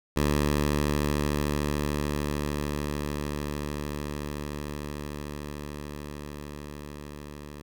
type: tone with level ramp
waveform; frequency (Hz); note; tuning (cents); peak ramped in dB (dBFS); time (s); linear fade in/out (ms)
10% pulse; 73.42; D2; 0; -14 to -32; 0.16-7.62; 10
effects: none